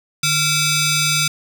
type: ring-modulated tone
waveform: 10% pulse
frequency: 1230 Hz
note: D#6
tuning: 20 cents flat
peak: -4 dBFS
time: 0.23-1.28 s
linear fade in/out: 5 ms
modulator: 1080 Hz
effects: none